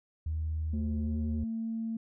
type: tone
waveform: sine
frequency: 78.7 Hz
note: D#2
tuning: 20 cents sharp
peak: -29 dBFS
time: 0.26-1.44 s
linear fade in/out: 5 ms
type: tone with pitch glide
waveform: sine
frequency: 220.2 to 225.5 Hz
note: A3 to A3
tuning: +2 to +43 cents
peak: -31 dBFS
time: 0.73-1.97 s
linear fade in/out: 5 ms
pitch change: +41 cents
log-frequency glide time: 0.97-1.17 s
effects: tanh soft clip ceiling -25 dBFS